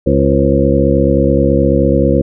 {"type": "harmonic tone with a mistuned harmonic", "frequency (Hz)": 69.3, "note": "C#2", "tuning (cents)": 0, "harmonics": [1, 2, 3, 4, 5, 7, 8], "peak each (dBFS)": [-16, -16, -16, -16, -16, -16, -16], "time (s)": [0.06, 2.22], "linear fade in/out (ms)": 10, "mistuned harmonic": 8, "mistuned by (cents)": -48, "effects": []}